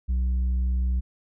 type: tone with tanh clipping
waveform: sine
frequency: 62.5 Hz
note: B1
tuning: 21 cents sharp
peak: -22 dBFS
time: 0.08-1.01 s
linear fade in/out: 20 ms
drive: 4 dB
effects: none